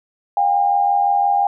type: tone pair together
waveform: sine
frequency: 718.2 / 804 Hz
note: F5 / G5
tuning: +48 / +44 cents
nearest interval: major second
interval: 196 cents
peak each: -20 / -14 dBFS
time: 0.37-1.47 s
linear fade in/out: 2 ms
effects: none